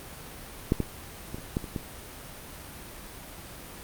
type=clicks; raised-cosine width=3 ms; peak=-8 / -13 / -21 / -28 / -13 / -24 / -17 dBFS; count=7; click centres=0.721 / 0.803 / 1.345 / 1.384 / 1.569 / 1.642 / 1.762 s; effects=pink hiss -43 dBFS RMS until 3.83 s + Opus 32 kbps